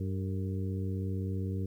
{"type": "harmonic tone with a mistuned harmonic", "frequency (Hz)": 96, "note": "G2", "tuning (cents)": -36, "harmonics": [1, 2, 3, 4, 5], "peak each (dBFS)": [-32, -38, -42, -44, -46], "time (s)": [0, 1.66], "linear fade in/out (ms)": 5, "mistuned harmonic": 5, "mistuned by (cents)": -60, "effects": ["11-bit"]}